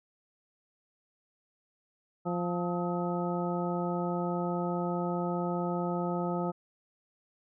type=harmonic tone with a mistuned harmonic; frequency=175.1 Hz; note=F3; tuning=5 cents sharp; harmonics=1 / 2 / 3 / 4 / 5 / 7; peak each=-32 / -35 / -37 / -38 / -39 / -40 dBFS; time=2.25-6.52 s; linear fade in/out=20 ms; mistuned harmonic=7; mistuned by=+64 cents; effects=none